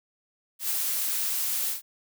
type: noise with ADSR envelope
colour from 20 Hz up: blue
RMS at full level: -26 dBFS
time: 0.59-1.82 s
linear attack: 110 ms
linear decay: 5 ms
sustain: -2 dB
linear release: 130 ms
effects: none